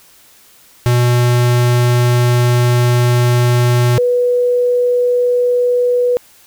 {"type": "tone pair in turn", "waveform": ["square", "sine"], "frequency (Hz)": [121.9, 490.7], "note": ["B2", "B4"], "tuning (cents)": [-22, -11], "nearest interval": "2 octaves", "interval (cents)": 2411, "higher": "second", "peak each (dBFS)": -10, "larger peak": "neither", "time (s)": [[0.86, 3.98], [3.98, 6.17]], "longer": "first", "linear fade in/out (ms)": 0, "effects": ["white hiss -46 dBFS RMS until 6.46 s"]}